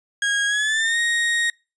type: tone with pitch glide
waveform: 35% pulse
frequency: 1638 to 1870.7 Hz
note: G#6 to A#6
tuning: -24 to +6 cents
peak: -17 dBFS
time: 0.22-1.5 s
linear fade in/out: 2 ms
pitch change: +230 cents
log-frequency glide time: 0.46-0.99 s
effects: noise-tail reverb RT60 0.3 s tail -26 dB re dry + resampled to 22050 Hz